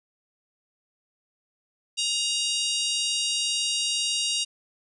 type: harmonic tone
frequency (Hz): 942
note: A#5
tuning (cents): +18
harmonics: 3 / 4 / 5 / 6 / 7 / 8 / 9 / 10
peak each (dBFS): -28 / -30 / -32 / -34 / -35 / -36 / -37 / -38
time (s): 1.97-4.45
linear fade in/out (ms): 20
effects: none